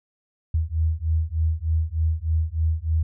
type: beating tone pair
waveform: sine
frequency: 78.6 / 81.9 Hz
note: D#2 / E2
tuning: +18 / -11 cents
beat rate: 3.3 Hz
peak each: -23 dBFS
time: 0.54-3.03 s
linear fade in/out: 5 ms
effects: none